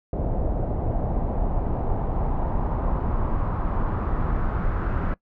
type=noise with low-pass filter sweep; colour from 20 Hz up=brown; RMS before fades=-24 dBFS; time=0.13-5.14 s; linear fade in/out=2 ms; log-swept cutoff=640 to 1400 Hz; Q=2.4; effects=noise-tail reverb RT60 0.1 s tail -21 dB re dry